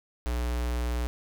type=tone with notch filter; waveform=square; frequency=60.3 Hz; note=B1; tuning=41 cents flat; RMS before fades=-29 dBFS; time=0.26-1.07 s; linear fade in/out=0 ms; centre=150 Hz; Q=1.3; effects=none